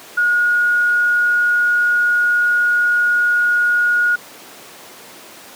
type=tone; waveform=sine; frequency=1442 Hz; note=F#6; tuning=45 cents flat; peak=-12 dBFS; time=0.17-4.16 s; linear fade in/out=10 ms; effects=pink hiss -38 dBFS RMS until 5.55 s + high-pass 300 Hz 12 dB/octave